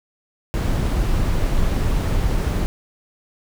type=noise; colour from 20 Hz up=brown; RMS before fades=-19 dBFS; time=0.54-2.66 s; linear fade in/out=0 ms; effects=none